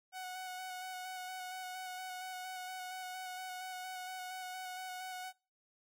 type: tone with vibrato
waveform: sawtooth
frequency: 740 Hz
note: F#5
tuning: in tune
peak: -38 dBFS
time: 0.12-5.33 s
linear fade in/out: 50 ms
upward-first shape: square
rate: 4.3 Hz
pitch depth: 14 cents each way
effects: noise-tail reverb RT60 0.3 s tail -22 dB re dry